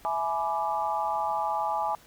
sine chord, E dominant seventh, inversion none, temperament equal with one note detuned, 659.3 / 841.2 / 987.8 / 1174.7 Hz, E5 / G#5 / B5 / D6, 0 / +22 / 0 / 0 cents, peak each -34 / -28 / -33 / -33 dBFS, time 0.05-1.95 s, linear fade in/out 0 ms, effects pink hiss -55 dBFS RMS until 2.06 s

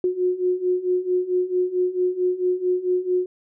sine beating tone pair, 360.7 / 365.2 Hz, F#4 / F#4, -44 / -23 cents, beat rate 4.5 Hz, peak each -24 / -21 dBFS, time 0.04-3.26 s, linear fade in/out 2 ms, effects none

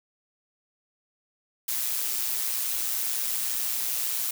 blue noise with amplitude modulation, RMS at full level -26 dBFS, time 1.68-4.31 s, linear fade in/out 5 ms, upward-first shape sine, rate 120 Hz, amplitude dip 55%, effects none

